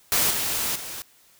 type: noise with level steps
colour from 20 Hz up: white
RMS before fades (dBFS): -21 / -26 / -35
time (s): 0.12-1.02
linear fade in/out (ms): 0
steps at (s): 0.3 / 0.75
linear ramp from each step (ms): 10
effects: white hiss -57 dBFS RMS until 1.39 s